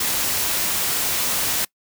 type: noise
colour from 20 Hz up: white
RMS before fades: -22 dBFS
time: 0-1.65 s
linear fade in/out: 5 ms
effects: noise-tail reverb RT60 0.1 s tail -24 dB re dry